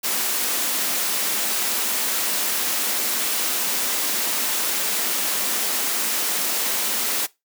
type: high-pass noise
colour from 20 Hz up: white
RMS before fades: -23 dBFS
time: 0.03-7.27 s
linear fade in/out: 20 ms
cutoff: 190 Hz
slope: 48 dB/octave
effects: noise-tail reverb RT60 0.2 s tail -20 dB re dry